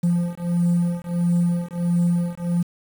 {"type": "beating tone pair", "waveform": "triangle", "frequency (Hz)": [172.8, 174.3], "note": ["F3", "F3"], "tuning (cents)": [-18, -3], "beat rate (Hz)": 1.5, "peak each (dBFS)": -19, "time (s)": [0.03, 2.63], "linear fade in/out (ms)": 10, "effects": ["tanh soft clip ceiling -9 dBFS", "7-bit"]}